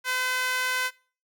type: tone with high-pass filter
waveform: sawtooth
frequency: 509 Hz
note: C5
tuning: 48 cents flat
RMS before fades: -27 dBFS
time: 0.04-0.91 s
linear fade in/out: 50 ms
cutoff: 1500 Hz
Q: 1.9
effects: noise-tail reverb RT60 0.4 s tail -22 dB re dry